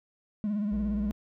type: tone with vibrato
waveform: triangle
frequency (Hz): 207.7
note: G#3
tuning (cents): 0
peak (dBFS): -24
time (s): 0.44-1.11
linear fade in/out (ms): 0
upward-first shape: sine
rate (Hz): 17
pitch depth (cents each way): 64
type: tone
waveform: triangle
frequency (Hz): 57.7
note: A#1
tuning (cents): -17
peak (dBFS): -30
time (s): 0.71-1.12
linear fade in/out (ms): 20
effects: tanh soft clip ceiling -22 dBFS